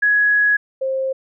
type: tone pair in turn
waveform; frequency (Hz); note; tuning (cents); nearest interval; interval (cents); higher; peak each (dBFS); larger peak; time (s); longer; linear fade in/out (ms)
sine; 1674 / 530.3; G#6 / C5; +13 / +23; octave + minor sixth; 1990; first; -12 / -18; first; 0.02-0.57 / 0.81-1.13; first; 10
effects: none